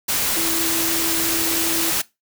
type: tone in noise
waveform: sine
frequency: 329.6 Hz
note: E4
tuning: in tune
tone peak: -26 dBFS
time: 0.36-1.91 s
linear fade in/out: 10 ms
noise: white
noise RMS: -21 dBFS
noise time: 0.08-2.02 s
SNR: -8 dB
effects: noise-tail reverb RT60 0.2 s tail -19 dB re dry